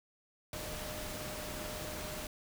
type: tone in noise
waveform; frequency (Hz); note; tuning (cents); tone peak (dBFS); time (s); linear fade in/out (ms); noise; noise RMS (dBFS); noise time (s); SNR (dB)
sine; 610; D#5; -34; -46; 0.53-2.27; 2; pink; -42; 0.53-2.27; -7
effects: none